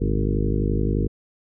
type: harmonic tone with a mistuned harmonic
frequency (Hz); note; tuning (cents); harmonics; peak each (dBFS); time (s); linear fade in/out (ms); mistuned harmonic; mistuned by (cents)
51.6; G#1; -10; 1 / 2 / 3 / 4 / 5 / 6 / 7 / 8 / 9; -23 / -26 / -28 / -29 / -30 / -31 / -31 / -32 / -33; 0-1.08; 20; 3; -84
effects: none